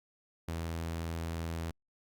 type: tone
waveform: sawtooth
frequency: 82.7 Hz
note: E2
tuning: 6 cents sharp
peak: -31 dBFS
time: 0.48-1.71 s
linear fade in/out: 5 ms
effects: Opus 48 kbps